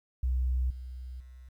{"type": "tone with level steps", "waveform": "sine", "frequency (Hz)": 63.2, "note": "B1", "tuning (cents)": 41, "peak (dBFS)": [-24, -38, -46], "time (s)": [0.23, 1.49], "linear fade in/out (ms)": 5, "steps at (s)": [0.7, 1.2], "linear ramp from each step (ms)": 5, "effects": ["tanh soft clip ceiling -22 dBFS", "11-bit"]}